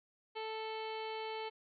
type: harmonic tone with a mistuned harmonic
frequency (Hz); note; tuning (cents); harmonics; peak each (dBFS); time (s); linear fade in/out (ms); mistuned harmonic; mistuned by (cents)
440; A4; 0; 1 / 2 / 3 / 4 / 5 / 6 / 7 / 8 / 9 / 10; -42 / -43 / -54 / -58 / -50 / -54 / -51 / -62 / -58 / -57; 0.35-1.5; 20; 8; -24
effects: none